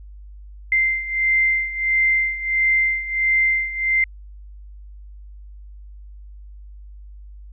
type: beating tone pair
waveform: sine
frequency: 2085 / 2086.5 Hz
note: C7 / C7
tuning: -7 / -5 cents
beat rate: 1.5 Hz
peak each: -22 / -18 dBFS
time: 0.72-4.04 s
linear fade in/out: 2 ms
effects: added 50 Hz sine -37 dBFS peak until 7.52 s